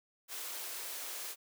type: high-pass noise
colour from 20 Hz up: white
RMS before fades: -42 dBFS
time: 0.28-1.36 s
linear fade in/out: 50 ms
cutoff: 350 Hz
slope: 24 dB/octave
effects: none